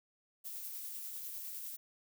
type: noise with tremolo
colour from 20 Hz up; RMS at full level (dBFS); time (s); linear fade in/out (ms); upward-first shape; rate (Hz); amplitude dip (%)
violet; -43; 0.44-1.77; 20; sine; 10; 25
effects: none